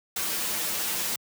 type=noise with comb filter; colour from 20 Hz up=white; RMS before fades=-29 dBFS; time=0.16-1.16 s; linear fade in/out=5 ms; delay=7.4 ms; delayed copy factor=-1; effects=high-pass 100 Hz 12 dB/octave